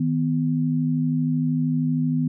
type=tone pair together; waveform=sine; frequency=157.3 / 250.2 Hz; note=D#3 / B3; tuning=+19 / +23 cents; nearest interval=minor sixth; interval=804 cents; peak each=-22 dBFS; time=0-2.28 s; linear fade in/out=5 ms; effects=none